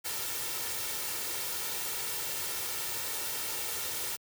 white noise with comb filter, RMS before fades -35 dBFS, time 0.04-4.17 s, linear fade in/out 20 ms, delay 2.2 ms, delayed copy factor +0.55, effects high-pass 80 Hz 12 dB/octave

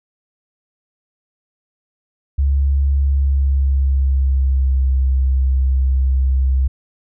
sine tone with pitch glide, 69.3 to 65.75 Hz, C#2 to C2, 0 to +9 cents, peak -12 dBFS, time 2.38-6.68 s, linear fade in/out 10 ms, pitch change -91 cents, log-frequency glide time 3-4.9 s, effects none

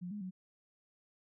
sine tone with pitch steps, 178.1 / 207.5 / 185.4 Hz, F3 / G#3 / F#3, +34 / -1 / +4 cents, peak -39 dBFS, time 0.01-0.31 s, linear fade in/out 20 ms, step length 100 ms, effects none

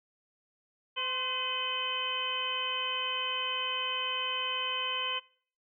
harmonic tone with a mistuned harmonic, 509 Hz, C5, 48 cents flat, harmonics 1 / 2 / 3 / 4 / 5 / 6, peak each -44 / -37 / -44 / -44 / -37 / -33 dBFS, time 0.96-5.2 s, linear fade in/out 20 ms, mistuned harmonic 2, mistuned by +46 cents, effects noise-tail reverb RT60 0.5 s tail -21 dB re dry

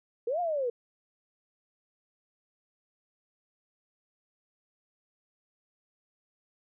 sine linear two-way sweep, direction up then down, 440 to 723 to 460.7 Hz, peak -27 dBFS, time 0.27-0.7 s, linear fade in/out 5 ms, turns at 0.4 s, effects none

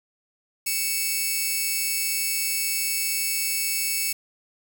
5% pulse tone pair together, 2235 / 2637 Hz, C#7 / E7, +14 / 0 cents, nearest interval minor third, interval 286 cents, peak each -17 dBFS, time 0.66-4.13 s, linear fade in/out 10 ms, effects 7-bit

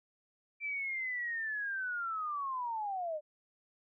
sine linear sweep, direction down, 2349 to 587.3 Hz, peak -34 dBFS, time 0.6-3.21 s, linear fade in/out 50 ms, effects none

